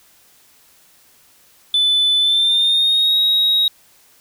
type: tone with pitch glide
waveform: triangle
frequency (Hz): 3500 to 3795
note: A7 to A#7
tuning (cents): -10 to +30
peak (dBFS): -10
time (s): 1.74-3.68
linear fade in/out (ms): 2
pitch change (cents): +140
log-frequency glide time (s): 2.19-3.18
effects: tanh soft clip ceiling -8 dBFS + white hiss -52 dBFS RMS until 4.2 s